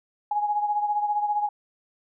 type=beating tone pair; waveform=sine; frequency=830.6 / 845.6 Hz; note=G#5 / G#5; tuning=0 / +31 cents; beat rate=15 Hz; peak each=-23 / -30 dBFS; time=0.31-1.49 s; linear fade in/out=5 ms; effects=none